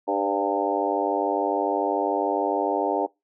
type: harmonic tone with a mistuned harmonic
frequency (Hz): 100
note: G2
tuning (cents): +35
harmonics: 3 / 4 / 5 / 6 / 7 / 8 / 9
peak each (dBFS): -29 / -29 / -29 / -29 / -29 / -29 / -29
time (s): 0.07-3.07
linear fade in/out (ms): 20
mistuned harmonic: 6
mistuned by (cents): -38
effects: noise-tail reverb RT60 0.2 s tail -23 dB re dry